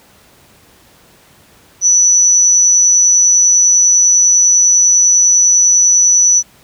sine tone with amplitude modulation, 5940 Hz, F#8, 6 cents sharp, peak -4 dBFS, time 1.81-6.43 s, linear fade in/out 50 ms, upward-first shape sine, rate 190 Hz, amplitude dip 45%, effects pink hiss -46 dBFS RMS until 6.63 s + high-pass 60 Hz 12 dB/octave

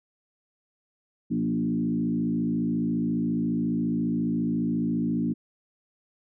sine tone with frequency modulation, 235 Hz, A#3, 14 cents sharp, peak -23 dBFS, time 1.3-5.34 s, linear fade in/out 20 ms, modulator 54.5 Hz, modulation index 1.3, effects none

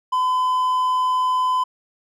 triangle tone, 1014 Hz, B5, 45 cents sharp, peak -15 dBFS, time 0.12-1.64 s, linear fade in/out 10 ms, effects none

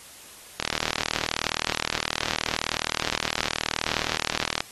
click train, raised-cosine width 0.2 ms, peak -6 dBFS, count 158, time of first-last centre 0.6-4.605 s, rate 39.2 Hz, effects white hiss -46 dBFS RMS until 4.71 s + AAC 32 kbps

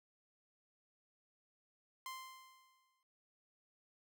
sawtooth tone with exponential decay, 1044 Hz, C6, 4 cents flat, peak -39 dBFS, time 2.06-3.03 s, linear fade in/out 1 ms, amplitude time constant 210 ms, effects none

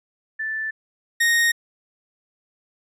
sine / 40% pulse tone pair in turn, 1760 / 1861.4 Hz, A6 / A#6, 0 / -3 cents, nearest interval minor second, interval 97 cents, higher second, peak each -24 / -15 dBFS, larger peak second, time 0.39-0.71 / 1.2-1.52 s, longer neither, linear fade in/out 10 ms, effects resampled to 32000 Hz

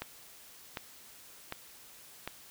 click train, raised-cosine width 0.3 ms, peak -20 dBFS, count 4, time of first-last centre 0.02-2.276 s, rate 1.33 Hz, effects white hiss -54 dBFS RMS until 2.5 s

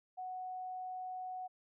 sine tone, 740 Hz, F#5, in tune, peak -40 dBFS, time 0.17-1.48 s, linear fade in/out 20 ms, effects none

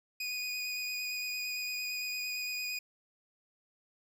25% pulse tone with vibrato, 2477 Hz, D#7, 8 cents flat, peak -31 dBFS, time 0.2-2.79 s, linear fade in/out 5 ms, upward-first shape square, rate 8.8 Hz, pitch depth 9 cents each way, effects none

